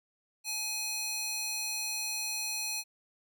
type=tone with high-pass filter; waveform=square; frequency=840 Hz; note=G#5; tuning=19 cents sharp; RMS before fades=-35 dBFS; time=0.44-2.84 s; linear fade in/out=50 ms; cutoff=3600 Hz; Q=1; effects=none